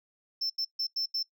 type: tone bursts at uneven times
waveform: sine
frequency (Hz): 5330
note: E8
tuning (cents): +18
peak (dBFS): -25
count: 5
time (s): 0.41-0.5 / 0.58-0.65 / 0.79-0.87 / 0.96-1.06 / 1.14-1.23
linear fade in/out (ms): 10
effects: noise-tail reverb RT60 0.1 s tail -22 dB re dry + tanh soft clip ceiling -27 dBFS